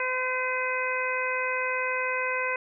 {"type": "harmonic tone with a mistuned harmonic", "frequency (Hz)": 511, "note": "C5", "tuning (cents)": -41, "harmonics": [1, 2, 3, 4, 5], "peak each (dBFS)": [-32, -32, -32, -32, -32], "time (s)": [0, 2.56], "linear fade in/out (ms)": 2, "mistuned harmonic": 5, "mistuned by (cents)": -22, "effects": []}